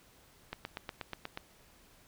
click train, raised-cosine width 0.3 ms, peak -22 dBFS, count 8, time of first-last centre 0.53-1.374 s, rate 8.29 Hz, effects pink hiss -62 dBFS RMS until 2.07 s

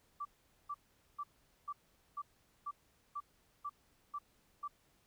sine tone bursts, 1164 Hz, D6, 16 cents flat, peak -38 dBFS, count 10, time 0.2-4.68 s, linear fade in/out 10 ms, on 52 ms, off 440 ms, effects pink hiss -72 dBFS RMS until 5.06 s

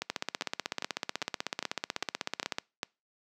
two click trains, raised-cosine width 0.2 ms, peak -13 / -15 dBFS, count 41 / 8, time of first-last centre 0.1-2.584 / 0.02-2.831 s, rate 16.1 / 2.49 Hz, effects noise-tail reverb RT60 0.3 s tail -26 dB re dry + high-pass 200 Hz 12 dB/octave

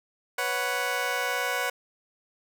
15% pulse chord, B suspended second, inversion none, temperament just, 493.9 / 555.6 / 740.8 Hz, B4 / C#5 / F#5, 0 / +4 / +2 cents, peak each -25 / -26 / -25 dBFS, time 0.38-1.7 s, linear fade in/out 5 ms, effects none

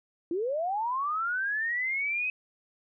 sine linear sweep, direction up, 320.8 to 2549 Hz, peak -27 dBFS, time 0.31-2.3 s, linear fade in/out 2 ms, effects none

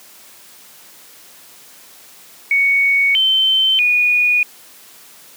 sine tone with pitch steps, 2228 / 3088 / 2458 Hz, C#7 / G7 / D#7, +8 / -27 / -22 cents, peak -11 dBFS, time 2.51-4.43 s, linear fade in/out 2 ms, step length 640 ms, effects white hiss -43 dBFS RMS until 5.36 s + high-pass 150 Hz 12 dB/octave

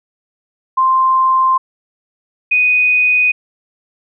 sine tone pair in turn, 1046.5 / 2489 Hz, C6 / D#7, 0 / 0 cents, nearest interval octave + minor third, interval 1500 cents, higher second, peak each -9 dBFS, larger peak neither, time 0.77-1.58 / 2.51-3.32 s, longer neither, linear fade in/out 10 ms, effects none

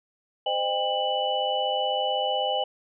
sine tone cluster, 516 / 612 / 800 / 2971 Hz, C5 / D#5 / G5 / F#7, -24 / -29 / +35 / +6 cents, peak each -30 / -30 / -27 / -29 dBFS, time 0.46-2.64 s, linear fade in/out 5 ms, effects none

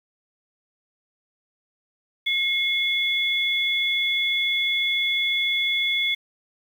sine tone pair together, 2162 / 3432 Hz, C#7 / A7, -44 / -44 cents, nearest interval minor sixth, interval 800 cents, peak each -23 dBFS, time 2.26-6.15 s, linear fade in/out 10 ms, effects 8-bit

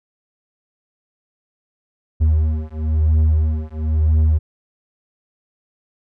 triangle beating tone pair, 77.5 / 78.5 Hz, D#2 / D#2, -6 / +16 cents, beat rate 1 Hz, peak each -15 dBFS, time 2.2-4.39 s, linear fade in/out 20 ms, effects none

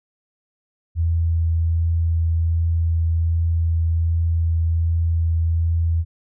sine tone with vibrato, 82.8 Hz, E2, 8 cents sharp, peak -16 dBFS, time 0.95-6.05 s, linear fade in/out 50 ms, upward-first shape triangle, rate 1.3 Hz, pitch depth 11 cents each way, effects none

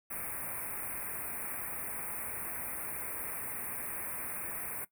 white band-stop noise, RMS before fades -39 dBFS, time 0.1-4.85 s, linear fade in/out 10 ms, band 2500 to 8700 Hz, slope 96 dB/octave, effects noise-tail reverb RT60 0.1 s tail -18 dB re dry

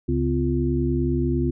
harmonic tone with a mistuned harmonic, 69.3 Hz, C#2, in tune, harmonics 1 / 2 / 4 / 5, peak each -25 / -25 / -25 / -25 dBFS, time 0.08-1.51 s, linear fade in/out 10 ms, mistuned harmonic 4, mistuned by -140 cents, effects none

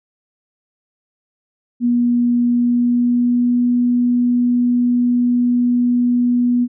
sine tone with pitch glide, 241 to 243.8 Hz, B3 to B3, -42 to -22 cents, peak -12 dBFS, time 1.8-6.68 s, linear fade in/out 50 ms, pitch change +20 cents, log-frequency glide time 2.48-3.65 s, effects none

